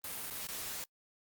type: noise with dropouts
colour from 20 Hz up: white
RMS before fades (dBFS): -41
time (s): 0.04-0.84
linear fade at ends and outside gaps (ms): 2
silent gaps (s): 0.301-0.307 / 0.471-0.486
effects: noise-tail reverb RT60 0.1 s tail -26 dB re dry + Opus 32 kbps